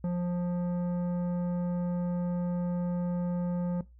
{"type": "tone with tanh clipping", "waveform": "sine", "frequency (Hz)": 176.4, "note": "F3", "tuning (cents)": 18, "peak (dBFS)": -29, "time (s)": [0.04, 3.81], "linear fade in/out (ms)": 2, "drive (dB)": 11, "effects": ["noise-tail reverb RT60 0.2 s tail -18 dB re dry", "added 60 Hz sine -52 dBFS peak until 3.99 s"]}